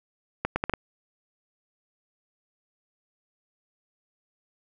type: accelerating click train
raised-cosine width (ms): 0.5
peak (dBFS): -10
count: 5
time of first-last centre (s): 0.45-0.737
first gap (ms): 110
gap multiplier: 0.72
effects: none